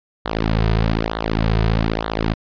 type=tone with flanger; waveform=sawtooth; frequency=54.9 Hz; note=A1; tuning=3 cents flat; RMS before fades=-19 dBFS; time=0.25-2.34 s; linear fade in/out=10 ms; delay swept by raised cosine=0.39 to 3.69 ms; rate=1.1 Hz; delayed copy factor=-0.85; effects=resampled to 11025 Hz